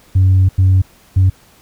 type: tone bursts at uneven times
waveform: sine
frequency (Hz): 94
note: F#2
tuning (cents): +28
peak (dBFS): -5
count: 3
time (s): 0.15-0.49 / 0.58-0.82 / 1.16-1.3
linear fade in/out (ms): 10
effects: tanh soft clip ceiling -5 dBFS + pink hiss -48 dBFS RMS until 1.61 s